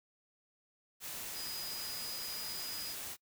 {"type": "tone in noise", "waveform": "sine", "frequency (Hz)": 4944, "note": "D#8", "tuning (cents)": -12, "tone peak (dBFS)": -42, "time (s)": [1.33, 2.96], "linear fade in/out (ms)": 50, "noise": "white", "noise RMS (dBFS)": -43, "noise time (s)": [1, 3.17], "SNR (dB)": -2, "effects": ["noise-tail reverb RT60 0.1 s tail -24 dB re dry"]}